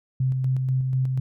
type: tone with tremolo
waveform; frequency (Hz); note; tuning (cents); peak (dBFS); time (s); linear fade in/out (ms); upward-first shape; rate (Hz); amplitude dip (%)
sine; 130.4; C3; -5; -19; 0.2-1.2; 5; square; 4.1; 30
effects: none